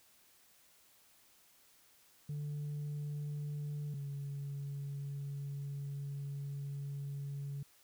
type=tone pair in turn; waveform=sine; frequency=146.83 / 140.69 Hz; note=D3 / C#3; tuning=0 / +26 cents; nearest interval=minor second; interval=74 cents; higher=first; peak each=-35 / -37 dBFS; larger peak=first; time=2.29-3.94 / 3.94-7.63 s; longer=second; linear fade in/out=5 ms; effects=tanh soft clip ceiling -36 dBFS + white hiss -66 dBFS RMS until 7.83 s